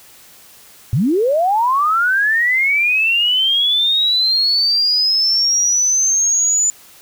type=linear sweep; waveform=sine; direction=up; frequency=98.9 to 7040 Hz; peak=-12 dBFS; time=0.93-6.7 s; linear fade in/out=0 ms; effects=white hiss -44 dBFS RMS until 7.01 s